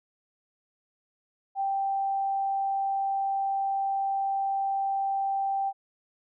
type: tone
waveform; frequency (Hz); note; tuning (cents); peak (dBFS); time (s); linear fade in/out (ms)
sine; 784; G5; 0; -25; 1.55-5.73; 50
effects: none